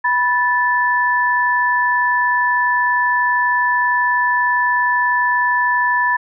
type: tone pair together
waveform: sine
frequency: 981.6 / 1749 Hz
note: B5 / A6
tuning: -11 / -11 cents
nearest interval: minor seventh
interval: 1000 cents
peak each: -16 dBFS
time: 0.04-6.17 s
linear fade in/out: 10 ms
effects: none